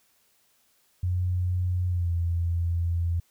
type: tone with pitch glide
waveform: sine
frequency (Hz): 90.3 to 85.23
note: F#2 to F2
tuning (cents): -42 to -42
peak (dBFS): -23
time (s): 1.03-3.2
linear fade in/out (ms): 5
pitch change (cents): -100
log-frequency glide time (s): 1.87-2.12
effects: white hiss -66 dBFS RMS until 3.3 s